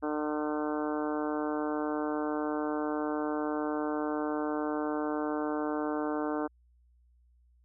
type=harmonic tone with a mistuned harmonic; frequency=150.9 Hz; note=D3; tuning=47 cents sharp; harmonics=2 / 3 / 4 / 5 / 6 / 7 / 8 / 9 / 10; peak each=-32 / -36 / -38 / -40 / -42 / -43 / -44 / -45 / -46 dBFS; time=0.02-6.48 s; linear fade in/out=20 ms; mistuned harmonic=10; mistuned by=+16 cents; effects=added 60 Hz sine -61 dBFS peak until 7.64 s